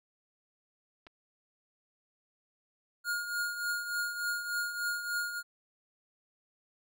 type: clicks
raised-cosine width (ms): 0.3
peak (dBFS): -37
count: 2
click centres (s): 1.067 / 1.07
type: tone with tremolo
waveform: square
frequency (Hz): 1426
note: F6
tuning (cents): +36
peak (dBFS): -30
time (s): 3.04-5.43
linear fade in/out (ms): 50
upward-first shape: triangle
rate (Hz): 3.4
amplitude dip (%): 65
effects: none